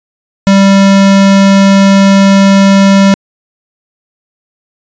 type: tone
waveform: square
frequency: 196 Hz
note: G3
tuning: in tune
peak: -3 dBFS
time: 0.47-3.14 s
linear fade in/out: 0 ms
effects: resampled to 16000 Hz